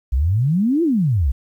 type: exponential two-way sweep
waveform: sine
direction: up then down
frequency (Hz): 58.27 to 352.5 to 58.27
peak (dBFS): -14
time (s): 0.12-1.32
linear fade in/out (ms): 10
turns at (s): 0.83
effects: 9-bit